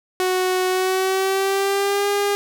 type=tone with pitch glide; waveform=sawtooth; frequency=369.4 to 405.2 Hz; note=F#4 to G#4; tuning=-3 to -43 cents; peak=-14 dBFS; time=0.2-2.35 s; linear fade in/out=0 ms; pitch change=+160 cents; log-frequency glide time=0.68-2.08 s; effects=none